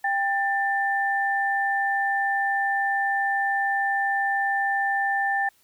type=tone pair together; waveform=sine; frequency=792.9 / 1780 Hz; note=G5 / A6; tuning=+20 / +20 cents; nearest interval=octave + major second; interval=1400 cents; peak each=-24 dBFS; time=0.04-5.49 s; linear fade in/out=5 ms; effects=white hiss -62 dBFS RMS until 5.63 s